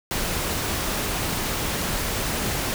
pink noise, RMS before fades -26 dBFS, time 0.11-2.74 s, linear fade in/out 0 ms, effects none

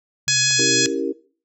sine tone with vibrato, 132.1 Hz, C3, 17 cents sharp, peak -30 dBFS, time 0.27-0.87 s, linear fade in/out 10 ms, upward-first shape sine, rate 5.7 Hz, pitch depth 52 cents each way
harmonic tone, 841 Hz, G#5, 22 cents sharp, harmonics 2 / 3 / 4 / 5 / 6 / 7 / 8 / 9, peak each -24 / -24 / -24 / -24 / -24 / -24 / -24 / -24 dBFS, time 0.28-0.86 s, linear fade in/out 0 ms
clicks, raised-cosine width 1 ms, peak -26 dBFS, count 2, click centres 0.509 / 0.598 s
sine chord, C# diminished seventh, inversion none, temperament equal, 277.2 / 329.6 / 392 / 466.2 Hz, C#4 / E4 / G4 / Bb4, 0 / 0 / 0 / 0 cents, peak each -26 dBFS, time 0.58-1.13 s, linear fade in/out 20 ms
effects noise-tail reverb RT60 0.4 s tail -18 dB re dry

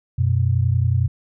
sine tone pair together, 92.5 / 123.47 Hz, F#2 / B2, 0 / 0 cents, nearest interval perfect fourth, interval 500 cents, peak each -18 dBFS, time 0.18-1.08 s, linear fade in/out 10 ms, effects none

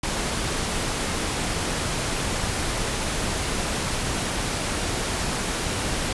pink noise, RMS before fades -26 dBFS, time 0.03-6.13 s, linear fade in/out 5 ms, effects resampled to 24000 Hz

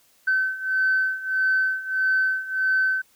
sine beating tone pair, 1530 / 1531.6 Hz, G6 / G6, -42 / -41 cents, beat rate 1.6 Hz, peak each -24 / -21 dBFS, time 0.27-3.02 s, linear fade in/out 10 ms, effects tanh soft clip ceiling -13 dBFS + white hiss -60 dBFS RMS until 3.15 s

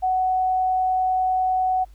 sine tone, 745 Hz, F#5, 12 cents sharp, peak -18 dBFS, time 0.02-1.85 s, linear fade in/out 20 ms, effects added 50 Hz sine -44 dBFS peak until 1.94 s + pink hiss -62 dBFS RMS until 1.94 s

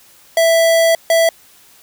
square tone bursts at uneven times, 660 Hz, E5, 2 cents sharp, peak -10 dBFS, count 2, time 0.37-0.95 / 1.1-1.29 s, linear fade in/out 2 ms, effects white hiss -47 dBFS RMS until 1.82 s

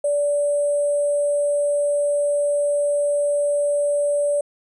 sine tone with sample-and-hold, 580 Hz, D5, 22 cents flat, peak -17 dBFS, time 0.04-4.41 s, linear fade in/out 5 ms, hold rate 8820 Hz, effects resampled to 24000 Hz

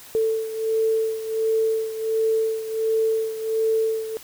sine beating tone pair, 443.6 / 445 Hz, A4 / A4, +14 / +20 cents, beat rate 1.4 Hz, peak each -21 / -26 dBFS, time 0.15-4.17 s, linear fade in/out 0 ms, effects white hiss -44 dBFS RMS until 4.23 s

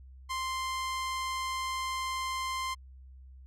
sawtooth tone, 1046.5 Hz, C6, in tune, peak -28 dBFS, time 0.29-2.75 s, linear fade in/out 20 ms, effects added 65 Hz sine -48 dBFS peak until 3.46 s + low-pass 10000 Hz 12 dB/octave

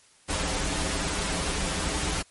pink noise with comb filter, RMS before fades -28 dBFS, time 0.28-2.23 s, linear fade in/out 20 ms, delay 8.5 ms, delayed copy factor -1, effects white hiss -58 dBFS RMS until 2.3 s + MP3 48 kbps

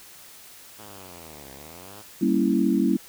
5% pulse linear two-way sweep, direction down then up, 108.9 to 65.41 to 108.9 Hz, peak -32 dBFS, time 0.78-2.03 s, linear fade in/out 20 ms, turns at 1.52 s
sine chord, G diminished seventh, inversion none, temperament equal, 196 / 233.1 / 277.2 / 329.6 Hz, G3 / Bb3 / Db4 / Fb4, 0 / 0 / 0 / 0 cents, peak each -24 dBFS, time 2.21-2.97 s, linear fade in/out 10 ms
effects white hiss -47 dBFS RMS until 3.08 s

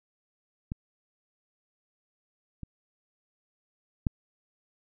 clicks, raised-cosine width 5 ms, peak -20 / -26 / -13 dBFS, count 3, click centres 0.719 / 2.633 / 4.068 s, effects none

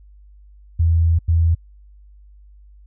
sine tone bursts at uneven times, 82.9 Hz, E2, 10 cents sharp, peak -12 dBFS, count 2, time 0.79-1.19 / 1.28-1.55 s, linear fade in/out 10 ms, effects added 50 Hz sine -43 dBFS peak until 2.86 s

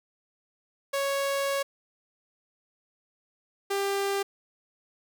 sawtooth tone pair in turn, 554.4 / 396.6 Hz, C#5 / G4, 0 / +20 cents, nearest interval tritone, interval 580 cents, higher first, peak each -22 dBFS, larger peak neither, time 0.93-1.63 / 3.7-4.23 s, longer first, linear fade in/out 10 ms, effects none

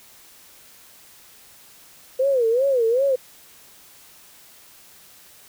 sine tone with vibrato, 500 Hz, B4, 21 cents sharp, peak -16 dBFS, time 2.19-3.16 s, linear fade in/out 10 ms, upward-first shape sine, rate 2.6 Hz, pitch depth 190 cents each way, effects white hiss -49 dBFS RMS until 5.48 s

